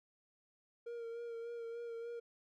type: tone with vibrato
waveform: triangle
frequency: 466.2 Hz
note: A#4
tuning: in tune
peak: -40 dBFS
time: 0.86-2.2 s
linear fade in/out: 10 ms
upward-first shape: sine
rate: 3.4 Hz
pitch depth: 26 cents each way
effects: none